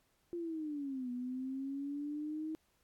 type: linear two-way sweep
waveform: sine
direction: down then up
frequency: 349.4 to 244.1 to 317.3 Hz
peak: -37 dBFS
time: 0.33-2.55 s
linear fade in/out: 0 ms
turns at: 1.11 s
effects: pink hiss -75 dBFS RMS until 2.83 s + AAC 64 kbps